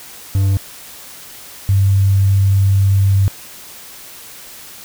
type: tone pair in turn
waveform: triangle / sine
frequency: 97.5 / 97.86 Hz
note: G2 / G2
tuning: -9 / -2 cents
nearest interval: unison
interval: 7 cents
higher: second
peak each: -9 dBFS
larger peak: neither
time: 0.35-0.57 / 1.69-3.28 s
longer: second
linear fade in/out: 0 ms
effects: white hiss -36 dBFS RMS until 4.84 s